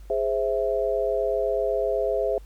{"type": "chord", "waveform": "sine", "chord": "Ab augmented", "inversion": "none", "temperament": "equal", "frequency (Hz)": [415.3, 523.3, 659.3], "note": ["Ab4", "C5", "E5"], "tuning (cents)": [0, 0, 0], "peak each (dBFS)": -26, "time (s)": [0.1, 2.38], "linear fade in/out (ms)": 2, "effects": ["added 50 Hz sine -41 dBFS peak until 2.45 s", "pink hiss -59 dBFS RMS until 2.45 s"]}